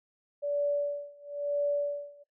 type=tone with tremolo; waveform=sine; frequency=577 Hz; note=D5; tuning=31 cents flat; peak=-25 dBFS; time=0.42-2.24 s; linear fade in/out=20 ms; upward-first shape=sine; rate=1 Hz; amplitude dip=95%; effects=noise-tail reverb RT60 0.2 s tail -25 dB re dry